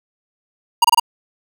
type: tone bursts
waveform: square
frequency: 944 Hz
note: A#5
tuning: 22 cents sharp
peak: -9 dBFS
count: 4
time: 0.82-0.998 s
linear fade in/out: 5 ms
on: 25 ms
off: 26 ms
effects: none